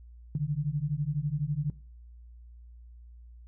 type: beating tone pair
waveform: sine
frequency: 141.2 / 153.2 Hz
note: C#3 / D#3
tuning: +32 / -27 cents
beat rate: 12 Hz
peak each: -30 dBFS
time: 0.35-1.7 s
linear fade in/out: 2 ms
effects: noise-tail reverb RT60 0.4 s tail -19 dB re dry + added 59 Hz sine -47 dBFS peak until 3.47 s

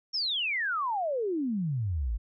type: exponential sweep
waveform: sine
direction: down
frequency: 5588 to 49 Hz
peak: -27 dBFS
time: 0.13-2.18 s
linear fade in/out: 20 ms
effects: none

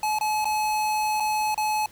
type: tone with dropouts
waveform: square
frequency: 855 Hz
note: A5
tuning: 50 cents flat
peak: -23 dBFS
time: 0.03-1.86 s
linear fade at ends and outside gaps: 2 ms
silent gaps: 0.187-0.21 / 0.445-0.454 / 1.2-1.204 / 1.545-1.577 s
effects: pink hiss -51 dBFS RMS until 1.91 s

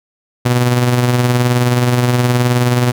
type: tone with tremolo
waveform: sawtooth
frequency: 123 Hz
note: B2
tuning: 7 cents flat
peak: -5 dBFS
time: 0.45-2.92 s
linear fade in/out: 10 ms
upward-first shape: sine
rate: 19 Hz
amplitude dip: 40%
effects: none

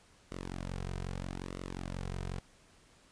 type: tone with flanger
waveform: sawtooth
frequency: 45.59 Hz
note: F#1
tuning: 25 cents flat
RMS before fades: -40 dBFS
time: 0.31-2.4 s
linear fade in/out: 10 ms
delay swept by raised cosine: 1.2 to 3.6 ms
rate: 0.79 Hz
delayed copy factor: -0.8
effects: pink hiss -63 dBFS RMS until 3.11 s + resampled to 22050 Hz

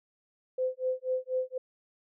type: tone with tremolo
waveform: sine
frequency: 513 Hz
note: C5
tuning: 34 cents flat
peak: -25 dBFS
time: 0.58-1.58 s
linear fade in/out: 5 ms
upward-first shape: sine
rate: 4.1 Hz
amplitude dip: 100%
effects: none

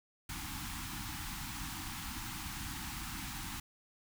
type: band-stop noise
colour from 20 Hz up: pink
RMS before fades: -42 dBFS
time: 0.29-3.6 s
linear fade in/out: 5 ms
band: 330 to 760 Hz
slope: 96 dB/octave
effects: none

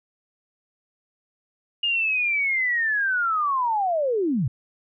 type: linear sweep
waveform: sine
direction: down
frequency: 2857 to 105.8 Hz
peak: -20 dBFS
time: 1.83-4.48 s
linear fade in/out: 5 ms
effects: none

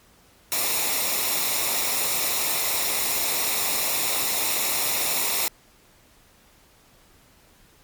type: noise with comb filter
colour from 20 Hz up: white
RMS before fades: -24 dBFS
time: 0.52-5.48 s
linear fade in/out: 0 ms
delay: 0.64 ms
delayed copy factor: -0.6
effects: pink hiss -56 dBFS RMS until 7.83 s + MP3 96 kbps

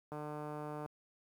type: click train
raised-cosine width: 1 ms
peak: -30 dBFS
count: 112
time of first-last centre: 0.12-0.86 s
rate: 150 Hz
effects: high-pass 60 Hz 12 dB/octave + 10-bit

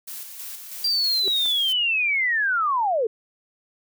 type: noise with tremolo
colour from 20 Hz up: blue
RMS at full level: -35 dBFS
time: 0.07-1.73 s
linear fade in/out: 10 ms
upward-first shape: square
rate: 3.1 Hz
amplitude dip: 40%
type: linear sweep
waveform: sine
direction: down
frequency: 4766 to 415.3 Hz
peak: -19 dBFS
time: 0.84-3.07 s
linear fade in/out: 5 ms
type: tone with exponential growth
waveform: sine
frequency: 392 Hz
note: G4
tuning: in tune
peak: -23 dBFS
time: 1.2-1.28 s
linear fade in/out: 0 ms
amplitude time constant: 17 ms
type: click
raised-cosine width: 0.5 ms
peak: -25 dBFS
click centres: 1.458 s
effects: none

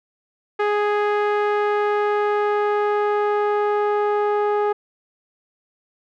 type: tone with low-pass filter sweep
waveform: sawtooth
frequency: 415.3 Hz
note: G#4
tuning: in tune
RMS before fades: -20 dBFS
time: 0.59-4.73 s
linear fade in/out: 10 ms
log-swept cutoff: 1800 to 1100 Hz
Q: 1.2
effects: none

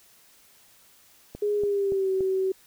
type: click train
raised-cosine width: 2 ms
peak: -24 dBFS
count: 4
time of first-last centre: 1.35-2.207 s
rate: 3.5 Hz
type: tone with pitch glide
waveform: sine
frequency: 414.3 to 379.9 Hz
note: G#4 to F#4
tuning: -4 to +46 cents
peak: -22 dBFS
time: 1.42-2.52 s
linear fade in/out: 5 ms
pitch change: -150 cents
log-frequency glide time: 1.56-2.11 s
effects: white hiss -57 dBFS RMS until 2.66 s

